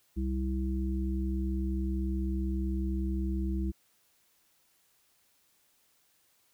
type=harmonic tone; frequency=65.41 Hz; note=C2; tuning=in tune; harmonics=1 / 3 / 5; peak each=-30 / -35 / -37 dBFS; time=0.16-3.72 s; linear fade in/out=20 ms; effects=white hiss -69 dBFS RMS until 6.53 s